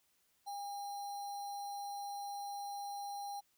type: tone with sample-and-hold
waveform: sine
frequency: 808 Hz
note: G#5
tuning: 48 cents flat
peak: -40 dBFS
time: 0.46-3.41 s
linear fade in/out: 20 ms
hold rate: 4900 Hz
effects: white hiss -75 dBFS RMS until 3.57 s